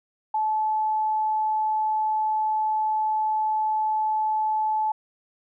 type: tone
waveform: sine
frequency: 865 Hz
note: A5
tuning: 30 cents flat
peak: -21 dBFS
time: 0.34-4.92 s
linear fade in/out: 5 ms
effects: none